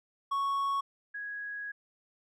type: tone pair in turn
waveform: triangle / sine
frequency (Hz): 1108.7 / 1661.2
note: C#6 / G#6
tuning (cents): 0 / 0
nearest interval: perfect fifth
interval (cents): 700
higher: second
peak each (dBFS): -26 / -36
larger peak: first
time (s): 0.31-0.81 / 1.14-1.72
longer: second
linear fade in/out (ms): 10
effects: none